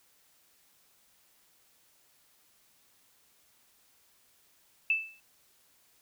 sine tone with exponential decay, 2637 Hz, E7, in tune, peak -21 dBFS, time 4.9-5.2 s, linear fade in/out 2 ms, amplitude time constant 64 ms, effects white hiss -66 dBFS RMS until 6.01 s

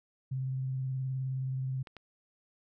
sine tone with vibrato, 131.4 Hz, C3, 8 cents sharp, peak -31 dBFS, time 0.31-1.83 s, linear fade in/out 10 ms, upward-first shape sine, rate 19 Hz, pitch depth 25 cents each way
clicks, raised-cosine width 0.3 ms, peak -31 dBFS, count 2, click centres 1.872 / 1.967 s
effects none

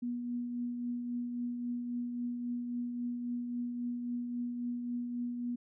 sine tone with tremolo, 242 Hz, B3, 35 cents flat, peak -32 dBFS, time 0.02-5.56 s, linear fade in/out 10 ms, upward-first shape triangle, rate 3.7 Hz, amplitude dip 40%, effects none

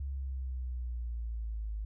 sine exponential sweep, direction down, 69.3 to 51.91 Hz, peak -34 dBFS, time 0-1.85 s, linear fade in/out 5 ms, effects none

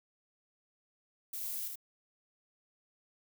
violet noise with echo, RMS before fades -40 dBFS, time 1.33-1.68 s, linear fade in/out 5 ms, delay 77 ms, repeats 1, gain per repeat -3 dB, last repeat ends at 1.757 s, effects none

